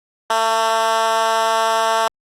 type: tone with high-pass filter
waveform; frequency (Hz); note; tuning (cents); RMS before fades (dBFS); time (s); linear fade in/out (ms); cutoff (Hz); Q
10% pulse; 224.2; A3; +33; -17; 0.3-2.08; 2; 750; 1.6
effects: low-pass 10000 Hz 12 dB/octave + Opus 24 kbps